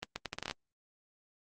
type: accelerating click train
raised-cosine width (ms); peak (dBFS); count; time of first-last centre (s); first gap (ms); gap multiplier
0.2; -18; 10; 0.03-0.511; 130; 0.75
effects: Opus 32 kbps